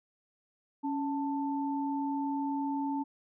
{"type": "tone pair together", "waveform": "sine", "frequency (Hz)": [278.4, 884], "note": ["C#4", "A5"], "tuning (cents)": [8, 8], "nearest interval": "octave + minor sixth", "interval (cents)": 2000, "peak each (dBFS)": [-31, -35], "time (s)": [0.83, 3.04], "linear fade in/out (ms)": 20, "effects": []}